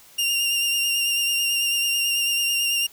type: tone with vibrato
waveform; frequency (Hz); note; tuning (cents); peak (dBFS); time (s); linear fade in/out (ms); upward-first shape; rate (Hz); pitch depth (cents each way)
sawtooth; 2794; F7; 0; -17; 0.18-2.87; 10; sine; 9.1; 23
effects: white hiss -50 dBFS RMS until 2.92 s